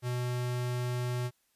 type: tone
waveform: square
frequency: 123.47 Hz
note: B2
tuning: in tune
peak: -31 dBFS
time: 0.02-1.31 s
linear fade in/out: 50 ms
effects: white hiss -73 dBFS RMS until 1.55 s + resampled to 32000 Hz